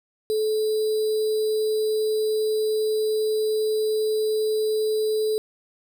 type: tone with sample-and-hold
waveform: sine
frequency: 432.5 Hz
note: A4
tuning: 30 cents flat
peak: -20 dBFS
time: 0.3-5.38 s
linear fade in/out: 0 ms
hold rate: 4410 Hz
effects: none